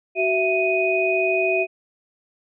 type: tone cluster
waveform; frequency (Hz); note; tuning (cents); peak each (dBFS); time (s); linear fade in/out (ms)
sine; 375.2 / 661 / 2489; F#4 / E5 / D#7; +24 / +5 / 0; -22; 0.15-1.67; 50
effects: none